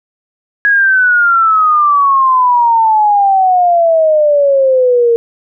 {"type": "exponential sweep", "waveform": "sine", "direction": "down", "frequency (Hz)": [1668, 460.7], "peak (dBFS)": -6, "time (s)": [0.65, 5.16], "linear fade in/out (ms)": 0, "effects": []}